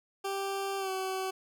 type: tone with pitch glide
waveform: 20% pulse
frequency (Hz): 392 to 378.9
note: G4 to F#4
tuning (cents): 0 to +41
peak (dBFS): -27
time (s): 0.24-1.31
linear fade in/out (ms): 10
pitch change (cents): -59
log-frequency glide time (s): 0.78-0.9
effects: none